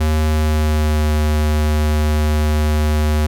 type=tone with pitch glide; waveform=square; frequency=77.5 to 75.99 Hz; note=D#2 to D#2; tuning=-6 to -40 cents; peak=-14 dBFS; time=0-3.27 s; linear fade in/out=10 ms; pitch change=-34 cents; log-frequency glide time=0.21-1.11 s; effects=none